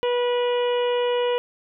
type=harmonic tone; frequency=487.6 Hz; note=B4; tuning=22 cents flat; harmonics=1 / 2 / 3 / 4 / 5 / 6 / 7; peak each=-20 / -29 / -39 / -38 / -38 / -33 / -45 dBFS; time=0.03-1.38 s; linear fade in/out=0 ms; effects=none